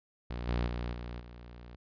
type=tone with level steps; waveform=sawtooth; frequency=59.8 Hz; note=A#1; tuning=45 cents sharp; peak=-32 / -25 / -30 / -35 / -43 dBFS; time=0.3-1.76 s; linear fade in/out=5 ms; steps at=0.47 / 0.66 / 0.92 / 1.19 s; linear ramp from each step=20 ms; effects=resampled to 11025 Hz